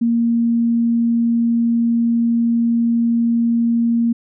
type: tone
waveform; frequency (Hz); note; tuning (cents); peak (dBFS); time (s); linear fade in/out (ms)
sine; 233.1; A#3; 0; -13; 0.01-4.13; 10
effects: none